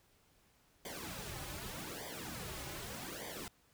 pink noise with flanger, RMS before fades -45 dBFS, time 0.85-3.48 s, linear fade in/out 2 ms, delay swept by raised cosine 0.73 to 4.43 ms, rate 0.83 Hz, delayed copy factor -0.9, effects pink hiss -70 dBFS RMS until 3.73 s

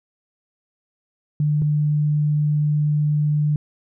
sine tone pair in turn, 149.3 / 149.3 Hz, D3 / D3, +29 / +29 cents, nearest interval unison, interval 0 cents, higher neither, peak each -16 dBFS, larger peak neither, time 1.4-1.62 / 1.62-3.56 s, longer second, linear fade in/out 2 ms, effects none

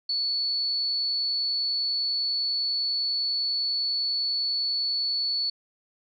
sine tone, 4435 Hz, C#8, in tune, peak -24 dBFS, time 0.09-5.5 s, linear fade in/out 5 ms, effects none

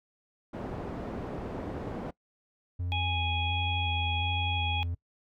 white low-pass noise, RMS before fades -37 dBFS, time 0.53-2.11 s, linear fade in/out 10 ms, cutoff 490 Hz, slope 12 dB/octave
triangle tone with vibrato, 87.31 Hz, F2, in tune, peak -28 dBFS, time 2.79-4.95 s, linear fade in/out 10 ms, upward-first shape square, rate 1.4 Hz, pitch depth 29 cents each way
harmonic tone, 830 Hz, G#5, 1 cent flat, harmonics 1 / 3 / 4, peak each -34 / -34 / -34 dBFS, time 2.92-4.83 s, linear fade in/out 0 ms
effects noise-tail reverb RT60 0.1 s tail -22 dB re dry

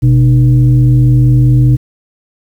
sine tone with frequency modulation, 125.6 Hz, B2, 30 cents sharp, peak -4 dBFS, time 0.02-1.77 s, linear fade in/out 20 ms, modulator 176 Hz, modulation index 0.52, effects 7-bit

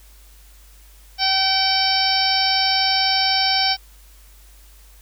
harmonic tone, 768 Hz, G5, 36 cents flat, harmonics 1 / 2 / 3 / 4 / 5 / 6 / 7, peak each -22 / -28 / -26 / -26 / -27 / -22 / -21 dBFS, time 1.18-3.77 s, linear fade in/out 50 ms, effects added 50 Hz sine -45 dBFS peak until 5.01 s + white hiss -52 dBFS RMS until 5.01 s

